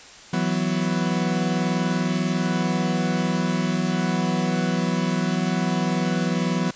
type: chord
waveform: 40% pulse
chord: E suspended second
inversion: none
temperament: equal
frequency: 164.81 / 185 / 246.9 Hz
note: E3 / F#3 / B3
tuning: 0 / 0 / 0 cents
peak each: -25 / -23 / -26 dBFS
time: 0.33-6.71 s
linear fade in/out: 5 ms
effects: white hiss -44 dBFS RMS until 6.75 s + resampled to 16000 Hz